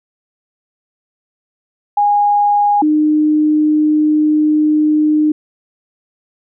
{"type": "tone pair in turn", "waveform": "sine", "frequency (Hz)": [822, 304.6], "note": ["G#5", "D#4"], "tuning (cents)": [-18, -37], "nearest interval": "octave + perfect fourth", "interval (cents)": 1719, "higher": "first", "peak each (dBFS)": -9, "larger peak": "neither", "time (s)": [[1.97, 2.82], [2.82, 5.32]], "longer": "second", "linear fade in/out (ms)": 5, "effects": []}